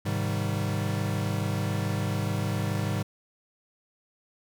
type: chord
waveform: square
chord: Ab major seventh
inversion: none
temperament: equal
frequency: 103.83 / 130.81 / 155.56 / 196 Hz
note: Ab2 / C3 / Eb3 / G3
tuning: 0 / 0 / 0 / 0 cents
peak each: -30 / -35 / -34 / -34 dBFS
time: 0.05-3.03 s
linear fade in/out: 10 ms
effects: none